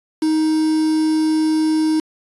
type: tone with quantisation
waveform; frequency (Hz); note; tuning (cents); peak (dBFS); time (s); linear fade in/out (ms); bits
triangle; 313.5; D#4; +13; -12; 0.22-2; 5; 5
effects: resampled to 24000 Hz